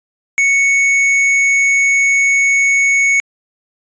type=tone with hard clipping; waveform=triangle; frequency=2217 Hz; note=C#7; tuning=in tune; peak=-11 dBFS; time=0.38-3.2 s; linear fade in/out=0 ms; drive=12 dB; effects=resampled to 16000 Hz